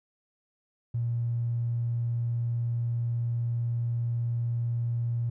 triangle tone, 118.1 Hz, A#2, 23 cents sharp, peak -22 dBFS, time 0.94-5.3 s, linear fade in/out 10 ms, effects tanh soft clip ceiling -24 dBFS

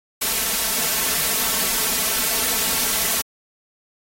white noise with comb filter, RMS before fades -21 dBFS, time 0.21-3.22 s, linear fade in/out 10 ms, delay 4.5 ms, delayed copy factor +0.9, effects AAC 48 kbps

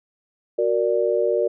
sine chord, Gb augmented, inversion none, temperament equal, 370 / 466.2 / 587.3 Hz, Gb4 / Bb4 / D5, 0 / 0 / 0 cents, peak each -23 / -21 / -22 dBFS, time 0.58-1.48 s, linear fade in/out 10 ms, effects none

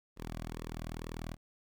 sawtooth tone with flanger, 40.19 Hz, E1, 43 cents flat, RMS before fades -42 dBFS, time 0.16-1.37 s, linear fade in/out 50 ms, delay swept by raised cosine 1.3 to 2.29 ms, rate 2.2 Hz, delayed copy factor -0.6, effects 12-bit

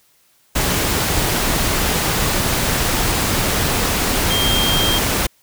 sine tone in noise, 3200 Hz, G7, 35 cents sharp, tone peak -18 dBFS, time 4.3-4.99 s, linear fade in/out 10 ms, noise pink, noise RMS -18 dBFS, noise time 0.55-5.27 s, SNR -3 dB, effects white hiss -57 dBFS RMS until 5.42 s

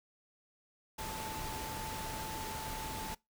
sine tone in noise, 878 Hz, A5, 4 cents flat, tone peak -43 dBFS, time 0.98-3.15 s, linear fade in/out 10 ms, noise pink, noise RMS -42 dBFS, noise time 0.98-3.15 s, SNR -4 dB, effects noise-tail reverb RT60 0.2 s tail -23 dB re dry

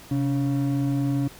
triangle ring-modulated tone, 207.7 Hz, G#3, in tune, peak -16 dBFS, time 0.11-1.28 s, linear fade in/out 5 ms, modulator 75.1 Hz, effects pink hiss -46 dBFS RMS until 1.39 s

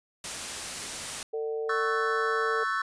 white noise, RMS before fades -35 dBFS, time 0.24-1.23 s, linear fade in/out 2 ms
harmonic tone, 150 Hz, D3, 37 cents sharp, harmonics 3 / 4 / 5, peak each -29 / -42 / -43 dBFS, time 1.33-2.64 s, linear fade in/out 10 ms
triangle chord, F# minor seventh, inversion second, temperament equal with one note detuned, 1108.7 / 1318.5 / 1505.8 / 1760 Hz, C#6 / E6 / F#6 / A6, 0 / 0 / +30 / 0 cents, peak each -30 / -29 / -31 / -32 dBFS, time 1.69-2.82 s, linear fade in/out 5 ms
effects resampled to 22050 Hz

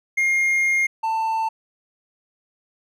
triangle tone pair in turn, 2129 / 891 Hz, C7 / A5, +30 / +22 cents, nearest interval octave + minor third, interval 1508 cents, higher first, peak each -15 / -18 dBFS, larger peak first, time 0.17-0.87 / 1.03-1.49 s, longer first, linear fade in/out 10 ms, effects none

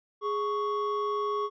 triangle tone pair together, 415.3 / 1111.3 Hz, G#4 / C#6, 0 / +4 cents, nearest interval octave + perfect fourth, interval 1704 cents, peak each -28 dBFS, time 0.21-1.5 s, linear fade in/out 50 ms, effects resampled to 16000 Hz

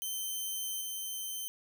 5% pulse tone with level steps, 3098 Hz, G7, 21 cents flat, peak -26 / -28 dBFS, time 0.02-1.48 s, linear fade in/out 0 ms, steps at 0.81 s, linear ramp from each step 2 ms, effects none

